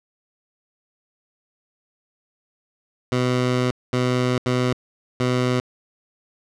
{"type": "tone bursts at uneven times", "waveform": "15% pulse", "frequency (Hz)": 125.5, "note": "B2", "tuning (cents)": 28, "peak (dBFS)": -12, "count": 4, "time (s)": [[3.12, 3.71], [3.93, 4.38], [4.46, 4.73], [5.2, 5.6]], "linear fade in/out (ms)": 2, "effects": ["low-pass 6000 Hz 12 dB/octave"]}